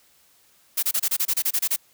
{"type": "noise bursts", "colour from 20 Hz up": "blue", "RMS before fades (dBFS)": -22, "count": 12, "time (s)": [0.77, 1.763], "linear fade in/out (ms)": 10, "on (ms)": 58, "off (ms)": 27, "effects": ["white hiss -59 dBFS RMS until 1.93 s"]}